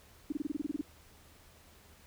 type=tone bursts; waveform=sine; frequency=293.7 Hz; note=D4; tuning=in tune; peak=-30 dBFS; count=11; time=0.3-0.813 s; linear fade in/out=5 ms; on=23 ms; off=26 ms; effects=added 78 Hz sine -63 dBFS peak until 2.06 s + pink hiss -60 dBFS RMS until 2.06 s